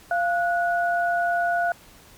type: tone pair together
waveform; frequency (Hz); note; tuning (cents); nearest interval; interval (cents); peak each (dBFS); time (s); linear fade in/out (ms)
sine; 694 / 1465.4; F5 / F#6; -11 / -17; octave + minor second; 1294; -21 / -25; 0.11-1.72; 2
effects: pink hiss -50 dBFS RMS until 2.17 s + MP3 96 kbps